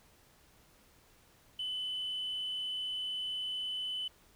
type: tone with amplitude modulation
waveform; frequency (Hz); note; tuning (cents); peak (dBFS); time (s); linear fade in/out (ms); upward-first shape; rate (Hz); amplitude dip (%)
sine; 3012; F#7; +30; -32; 1.59-4.08; 5; sine; 191; 25
effects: tanh soft clip ceiling -31 dBFS + pink hiss -64 dBFS RMS until 4.35 s